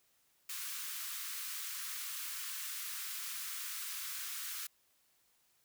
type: high-pass noise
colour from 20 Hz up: white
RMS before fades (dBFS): -42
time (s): 0.49-4.67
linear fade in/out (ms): 5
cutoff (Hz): 1100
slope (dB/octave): 48
effects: white hiss -73 dBFS RMS until 5.64 s